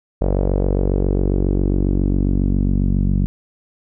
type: tone with low-pass filter sweep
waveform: sawtooth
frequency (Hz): 47.35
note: F#1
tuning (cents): +41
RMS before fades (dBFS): -17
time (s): 0.21-3.26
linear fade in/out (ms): 0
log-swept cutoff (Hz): 570 to 200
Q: 2.4
effects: none